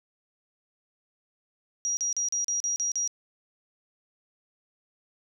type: tone bursts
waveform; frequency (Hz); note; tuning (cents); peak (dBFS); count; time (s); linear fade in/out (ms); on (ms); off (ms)
sine; 5740; F8; +47; -25; 8; 1.85-3.076; 0; 120; 38
effects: none